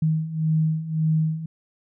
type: beating tone pair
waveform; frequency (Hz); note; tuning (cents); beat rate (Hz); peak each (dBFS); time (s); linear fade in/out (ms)
sine; 156.7 / 158.5; D#3 / D#3; +13 / +32; 1.8; -25 / -21; 0.02-1.46; 5
effects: none